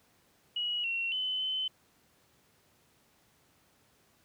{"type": "tone with pitch steps", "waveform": "sine", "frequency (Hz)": [2912, 2730, 3031, 3050], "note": ["F#7", "F7", "F#7", "G7"], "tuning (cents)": [-28, -40, 41, -48], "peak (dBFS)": -30, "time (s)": [0.56, 1.68], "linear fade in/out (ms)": 5, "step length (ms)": 280, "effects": ["pink hiss -67 dBFS RMS until 4.24 s", "high-pass 80 Hz 12 dB/octave"]}